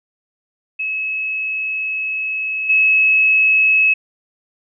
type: tone with level steps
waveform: sine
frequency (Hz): 2579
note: E7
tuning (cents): -39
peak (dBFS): -19 / -10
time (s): 0.79-3.94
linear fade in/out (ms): 10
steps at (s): 2.69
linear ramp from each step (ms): 10
effects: none